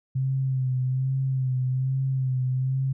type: tone with vibrato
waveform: sine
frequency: 130.81 Hz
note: C3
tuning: in tune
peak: -22 dBFS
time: 0.15-2.93 s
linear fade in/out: 10 ms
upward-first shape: sine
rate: 1.2 Hz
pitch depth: 38 cents each way
effects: none